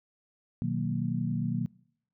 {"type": "chord", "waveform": "sine", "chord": "B major seventh", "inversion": "none", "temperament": "equal with one note detuned", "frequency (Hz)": [123.47, 155.56, 185.64, 233.1], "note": ["B2", "D#3", "F#3", "A#3"], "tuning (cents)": [0, 0, 6, 0], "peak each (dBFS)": -33, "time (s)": [0.62, 1.66], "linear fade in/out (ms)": 0, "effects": ["noise-tail reverb RT60 0.7 s tail -25 dB re dry"]}